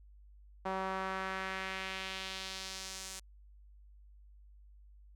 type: tone with band-pass filter sweep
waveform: sawtooth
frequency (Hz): 190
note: F#3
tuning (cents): +46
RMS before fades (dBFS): -40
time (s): 0.65-3.2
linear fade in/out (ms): 10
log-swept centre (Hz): 880 to 7600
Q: 1.4
effects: added 50 Hz sine -55 dBFS peak until 5.15 s